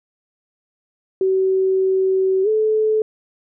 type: tone with pitch glide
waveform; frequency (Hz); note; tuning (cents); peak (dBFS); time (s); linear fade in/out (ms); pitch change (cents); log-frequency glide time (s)
sine; 379.7 to 433.6; F#4 to A4; +45 to -25; -14; 1.21-3.02; 2; +230; 2.43-2.48
effects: none